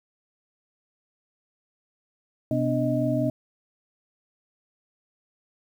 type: tone cluster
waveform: sine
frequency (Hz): 127 / 247.8 / 292.9 / 625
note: B2 / B3 / D4 / D#5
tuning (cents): +49 / +6 / -5 / +8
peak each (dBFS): -27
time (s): 2.51-3.3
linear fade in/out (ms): 2
effects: 9-bit